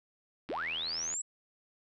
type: click train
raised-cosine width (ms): 0.3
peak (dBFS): -29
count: 54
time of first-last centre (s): 0.49-1.139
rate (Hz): 81.7
type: linear sweep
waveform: sine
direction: up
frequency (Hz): 180 to 7910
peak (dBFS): -33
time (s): 0.49-1.22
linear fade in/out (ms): 10
effects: none